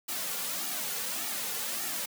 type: noise with flanger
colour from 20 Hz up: white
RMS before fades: -34 dBFS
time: 0.08-2.06 s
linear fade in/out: 10 ms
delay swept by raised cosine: 1.9 to 3.2 ms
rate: 1.7 Hz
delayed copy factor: -0.65
effects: high-pass 200 Hz 12 dB/octave